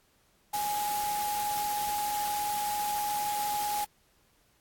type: tone in noise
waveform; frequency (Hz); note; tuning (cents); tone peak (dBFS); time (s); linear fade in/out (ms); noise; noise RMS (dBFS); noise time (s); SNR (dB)
sine; 830.6; G#5; 0; -29; 0.53-3.85; 10; white; -37; 0.53-3.85; +5
effects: pink hiss -67 dBFS RMS until 4.6 s + AAC 64 kbps